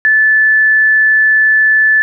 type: tone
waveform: sine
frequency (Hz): 1743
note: A6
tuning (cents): -17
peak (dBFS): -6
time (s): 0.05-2.02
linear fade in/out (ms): 0
effects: none